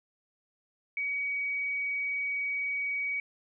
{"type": "tone", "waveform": "sine", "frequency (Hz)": 2261, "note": "C#7", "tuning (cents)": 34, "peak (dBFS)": -29, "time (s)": [0.97, 3.2], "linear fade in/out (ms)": 2, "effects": []}